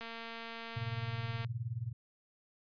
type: click train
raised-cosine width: 0.3 ms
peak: -29 dBFS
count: 330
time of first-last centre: 0.01-1.447 s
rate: 229 Hz
type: tone with tremolo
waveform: sine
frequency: 117.1 Hz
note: A#2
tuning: 8 cents sharp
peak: -32 dBFS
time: 0.76-1.93 s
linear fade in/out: 10 ms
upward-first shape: sine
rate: 19 Hz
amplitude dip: 85%
effects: resampled to 11025 Hz